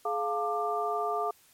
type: tone cluster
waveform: sine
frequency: 423.5 / 701 / 891 / 1187 Hz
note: G#4 / F5 / A5 / D6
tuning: +34 / +6 / +22 / +18 cents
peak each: -33 / -31 / -39 / -32 dBFS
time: 0.05-1.31 s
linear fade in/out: 5 ms
effects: white hiss -61 dBFS RMS until 1.53 s + MP3 64 kbps